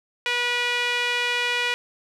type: tone with band-pass filter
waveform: sawtooth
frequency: 485.7 Hz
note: B4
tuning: 29 cents flat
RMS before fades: -24 dBFS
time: 0.26-1.74 s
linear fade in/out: 0 ms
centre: 2500 Hz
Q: 2.1
effects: none